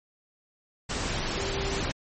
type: tone in noise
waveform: sine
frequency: 392 Hz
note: G4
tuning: in tune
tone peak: -33 dBFS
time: 1.37-1.81 s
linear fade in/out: 10 ms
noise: pink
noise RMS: -30 dBFS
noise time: 0.89-1.92 s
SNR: -6 dB
effects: MP3 32 kbps